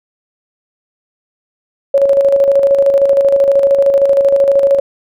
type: tone with tremolo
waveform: sine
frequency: 554.4 Hz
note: C#5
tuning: in tune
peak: -5 dBFS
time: 1.94-4.8 s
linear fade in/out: 5 ms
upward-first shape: square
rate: 13 Hz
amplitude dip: 45%
effects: none